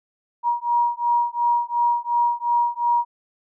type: beating tone pair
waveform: sine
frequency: 951 / 953.8 Hz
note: A#5 / A#5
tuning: +34 / +39 cents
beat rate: 2.8 Hz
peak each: -21 dBFS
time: 0.43-3.05 s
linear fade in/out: 50 ms
effects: none